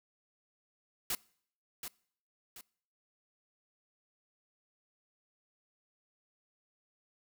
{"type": "noise with echo", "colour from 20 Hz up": "white", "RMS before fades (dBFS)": -34, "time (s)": [1.1, 1.15], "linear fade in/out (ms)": 2, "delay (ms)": 730, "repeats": 2, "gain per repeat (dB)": -8, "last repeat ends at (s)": 2.61, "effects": ["noise-tail reverb RT60 0.6 s tail -24 dB re dry"]}